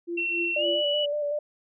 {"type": "tone with tremolo", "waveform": "sine", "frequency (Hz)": 343.3, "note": "F4", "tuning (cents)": -30, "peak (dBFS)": -27, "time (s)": [0.07, 0.83], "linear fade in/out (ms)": 20, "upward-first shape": "triangle", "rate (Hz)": 3.6, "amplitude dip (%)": 100}
{"type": "tone with pitch glide", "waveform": "sine", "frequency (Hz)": [2716, 2945], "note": ["F7", "F#7"], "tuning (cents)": [-49, -9], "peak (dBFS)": -25, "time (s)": [0.17, 1.06], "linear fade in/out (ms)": 10, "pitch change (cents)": 140, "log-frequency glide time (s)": [0.57, 0.65]}
{"type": "tone with vibrato", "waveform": "sine", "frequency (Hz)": 587.3, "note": "D5", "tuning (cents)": 0, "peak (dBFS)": -25, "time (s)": [0.56, 1.39], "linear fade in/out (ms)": 5, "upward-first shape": "square", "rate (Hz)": 5.3, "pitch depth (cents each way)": 21}
{"effects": []}